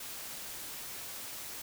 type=noise; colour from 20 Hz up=white; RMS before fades=-43 dBFS; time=0-1.62 s; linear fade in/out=5 ms; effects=none